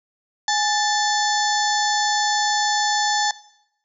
harmonic tone with a mistuned harmonic, 880 Hz, A5, in tune, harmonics 1 / 2 / 4 / 5 / 6 / 7 / 8, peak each -21 / -24 / -27 / -28 / -29 / -29 / -30 dBFS, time 0.48-3.31 s, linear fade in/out 2 ms, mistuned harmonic 1, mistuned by -94 cents, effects noise-tail reverb RT60 0.8 s tail -20 dB re dry

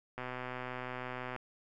click train, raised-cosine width 0.5 ms, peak -25 dBFS, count 150, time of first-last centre 0.18-1.363 s, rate 126 Hz, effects none

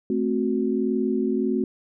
sine chord, F# diminished, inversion first, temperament equal with one note detuned, 220 / 261.6 / 367.7 Hz, A3 / C4 / F#4, 0 / 0 / -11 cents, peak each -25 dBFS, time 0.1-1.64 s, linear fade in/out 2 ms, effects none

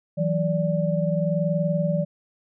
sine tone cluster, 163.5 / 184.3 / 583 Hz, E3 / F#3 / D5, -14 / -7 / -13 cents, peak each -23 / -27 / -25 dBFS, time 0.17-2.05 s, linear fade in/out 20 ms, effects none

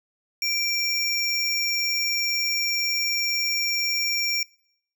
square tone pair together, 2349 / 5547 Hz, D7 / F8, 0 / -13 cents, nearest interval octave + minor third, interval 1487 cents, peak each -27 / -26 dBFS, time 0.42-4.43 s, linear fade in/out 2 ms, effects noise-tail reverb RT60 0.7 s tail -24 dB re dry

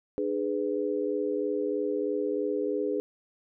sine chord, G# diminished, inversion second, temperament just, 299 / 415.3 / 498.4 Hz, D4 / G#4 / B4, +31 / 0 / +16 cents, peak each -32 / -29 / -32 dBFS, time 0.18-3 s, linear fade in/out 0 ms, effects none

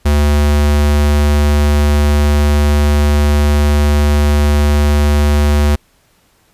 square tone, 73.4 Hz, D2, in tune, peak -9 dBFS, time 0.05-5.76 s, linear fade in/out 10 ms, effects pink hiss -54 dBFS RMS until 6.53 s + resampled to 32000 Hz

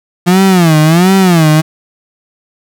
35% pulse tone with vibrato, 172.2 Hz, F3, 24 cents flat, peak -3 dBFS, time 0.26-1.62 s, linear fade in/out 20 ms, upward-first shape sine, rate 1.4 Hz, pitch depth 200 cents each way, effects none

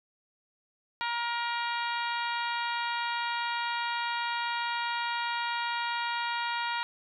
harmonic tone, 472.4 Hz, A#4, 23 cents sharp, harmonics 2 / 3 / 4 / 5 / 6 / 7 / 8 / 9, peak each -32 / -36 / -38 / -40 / -42 / -43 / -44 / -45 dBFS, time 1.01-6.83 s, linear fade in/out 0 ms, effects none

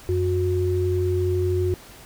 sine tone pair together, 91.22 / 363.6 Hz, F#2 / F#4, -24 / -30 cents, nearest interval 2 octaves, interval 2394 cents, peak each -22 dBFS, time 0.09-1.74 s, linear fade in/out 0 ms, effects pink hiss -45 dBFS RMS until 2.05 s

